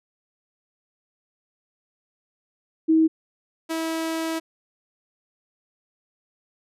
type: tone pair in turn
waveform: sine / sawtooth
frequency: 319.9 / 324.6 Hz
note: D#4 / E4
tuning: +48 / -27 cents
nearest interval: unison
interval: 25 cents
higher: second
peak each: -14 / -21 dBFS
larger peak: first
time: 2.88-3.08 / 3.69-4.4 s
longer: second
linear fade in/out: 20 ms
effects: resampled to 32000 Hz